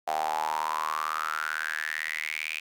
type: tone with high-pass filter sweep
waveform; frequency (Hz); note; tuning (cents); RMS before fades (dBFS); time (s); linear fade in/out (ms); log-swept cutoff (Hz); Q
sawtooth; 77.78; D#2; 0; -31; 0.07-2.6; 10; 730 to 2500; 8.9
effects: none